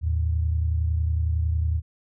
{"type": "tone pair together", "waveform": "sine", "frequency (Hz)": [78.98, 109.9], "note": ["D#2", "A2"], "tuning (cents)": [26, -2], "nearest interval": "tritone", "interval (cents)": 572, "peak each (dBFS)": [-21, -29], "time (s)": [0.01, 1.82], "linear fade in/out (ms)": 50, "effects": []}